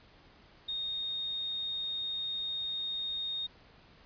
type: tone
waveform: sine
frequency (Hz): 3700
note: A#7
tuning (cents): -14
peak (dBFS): -33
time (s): 0.68-3.47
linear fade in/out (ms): 10
effects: pink hiss -59 dBFS RMS until 4.05 s + resampled to 11025 Hz